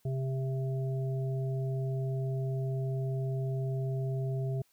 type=harmonic tone; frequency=132.6 Hz; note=C3; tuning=23 cents sharp; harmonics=1 / 3 / 5; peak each=-30 / -40 / -44 dBFS; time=0.05-4.62 s; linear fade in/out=5 ms; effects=white hiss -70 dBFS RMS until 4.72 s